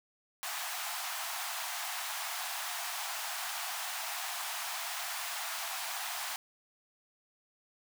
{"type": "high-pass noise", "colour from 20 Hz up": "pink", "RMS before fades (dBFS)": -38, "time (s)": [0.43, 6.36], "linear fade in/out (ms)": 0, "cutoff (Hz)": 670, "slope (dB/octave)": 96, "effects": []}